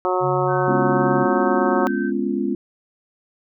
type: harmonic tone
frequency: 183 Hz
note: F#3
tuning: 19 cents flat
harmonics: 2 / 3 / 4 / 5 / 6 / 7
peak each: -22 / -24 / -25 / -26 / -27 / -27 dBFS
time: 0.05-1.87 s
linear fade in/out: 0 ms
type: tone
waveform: sine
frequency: 140 Hz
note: C#3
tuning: 18 cents sharp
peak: -24 dBFS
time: 0.2-1.27 s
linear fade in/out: 50 ms
type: tone with pitch glide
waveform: sine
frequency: 1523 to 1548.7 Hz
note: F#6 to G6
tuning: +50 to -21 cents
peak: -29 dBFS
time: 0.47-2.12 s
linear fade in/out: 50 ms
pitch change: +29 cents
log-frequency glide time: 0.87-1.09 s
type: chord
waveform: sine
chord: C# dominant seventh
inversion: second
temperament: just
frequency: 207.9 / 249.5 / 277.2 / 346.5 Hz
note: G#3 / B3 / C#4 / E#4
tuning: +2 / +18 / 0 / -14 cents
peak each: -25 dBFS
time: 0.68-2.55 s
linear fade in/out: 2 ms
effects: none